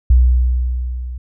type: tone with level ramp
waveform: sine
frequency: 62 Hz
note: B1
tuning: 7 cents sharp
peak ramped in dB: -5 to -24 dBFS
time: 0.1-1.18 s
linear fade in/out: 5 ms
effects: none